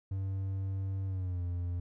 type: tone with pitch glide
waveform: triangle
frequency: 96.4 to 87.89 Hz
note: G2 to F2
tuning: -28 to +12 cents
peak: -30 dBFS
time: 0.11-1.8 s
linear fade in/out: 5 ms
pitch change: -160 cents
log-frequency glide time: 1.06-1.42 s
effects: none